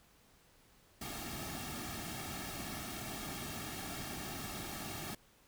pink noise with comb filter, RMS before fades -43 dBFS, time 1.01-5.15 s, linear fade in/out 5 ms, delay 2 ms, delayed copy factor -0.7, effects pink hiss -66 dBFS RMS until 5.47 s

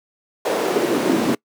brown noise with high-pass filter sweep, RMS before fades -19 dBFS, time 0.45-1.35 s, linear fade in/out 5 ms, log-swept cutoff 510 to 230 Hz, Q 2.8, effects noise-tail reverb RT60 0.1 s tail -25 dB re dry + high-pass 150 Hz 12 dB/octave

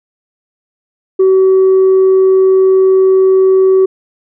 sine tone, 379.4 Hz, F#4, 43 cents sharp, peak -3 dBFS, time 1.19-3.86 s, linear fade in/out 10 ms, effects tanh soft clip ceiling -3 dBFS

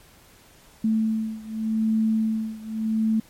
sine beating tone pair, 220 / 220.85 Hz, A3 / A3, 0 / +7 cents, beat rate 0.85 Hz, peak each -23 / -25 dBFS, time 0.84-3.2 s, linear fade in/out 5 ms, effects pink hiss -53 dBFS RMS until 3.29 s + MP3 64 kbps

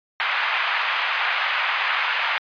white band-pass noise, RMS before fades -23 dBFS, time 0.2-2.38 s, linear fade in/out 0 ms, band 840 to 2700 Hz, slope 24 dB/octave, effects resampled to 11025 Hz

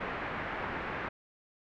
white low-pass noise, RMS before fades -37 dBFS, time 0-1.09 s, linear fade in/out 10 ms, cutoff 2000 Hz, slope 24 dB/octave, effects none

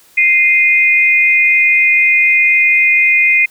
sine tone pair together, 2093 / 2474 Hz, C7 / D#7, 0 / -10 cents, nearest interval minor third, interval 290 cents, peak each -10 dBFS, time 0.17-3.46 s, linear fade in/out 10 ms, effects white hiss -47 dBFS RMS until 3.5 s

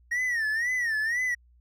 triangle tone with vibrato, 1864 Hz, A#6, 1 cent flat, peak -23 dBFS, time 0.11-1.35 s, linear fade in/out 10 ms, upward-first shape sine, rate 2 Hz, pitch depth 140 cents each way, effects added 60 Hz sine -56 dBFS peak until 1.6 s

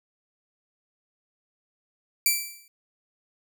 5% pulse tone with exponential decay, 2333 Hz, D7, 12 cents flat, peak -7 dBFS, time 2.26-2.68 s, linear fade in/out 2 ms, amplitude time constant 91 ms, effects none

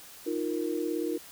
sine chord, Eb suspended second, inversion none, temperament equal, 311.1 / 349.2 / 466.2 Hz, Eb4 / F4 / Bb4, 0 / 0 / 0 cents, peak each -32 / -32 / -34 dBFS, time 0.26-1.18 s, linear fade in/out 10 ms, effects white hiss -49 dBFS RMS until 1.31 s

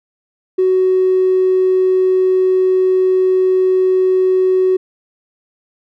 triangle tone with tanh clipping, 372.8 Hz, F#4, 13 cents sharp, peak -9 dBFS, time 0.58-4.77 s, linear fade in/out 10 ms, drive 1 dB, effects none

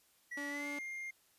triangle tone with pitch glide, 1940 to 2116 Hz, B6 to C7, -31 to +19 cents, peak -39 dBFS, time 0.31-1.11 s, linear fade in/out 10 ms, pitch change +150 cents, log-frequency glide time 0.48-0.67 s
sawtooth tone, 287.8 Hz, D4, 35 cents flat, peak -38 dBFS, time 0.37-0.79 s, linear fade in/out 5 ms
effects white hiss -70 dBFS RMS until 1.38 s + resampled to 32000 Hz

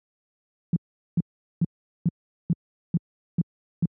sine tone bursts, 169.2 Hz, E3, 45 cents sharp, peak -17 dBFS, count 8, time 0.73-3.856 s, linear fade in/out 2 ms, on 32 ms, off 410 ms, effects high-pass 80 Hz 12 dB/octave

